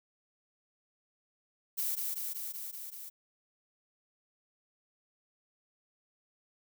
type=noise with echo; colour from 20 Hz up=violet; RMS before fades=-33 dBFS; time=1.77-1.96 s; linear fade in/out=20 ms; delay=190 ms; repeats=6; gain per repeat=-2 dB; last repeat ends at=3.1 s; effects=none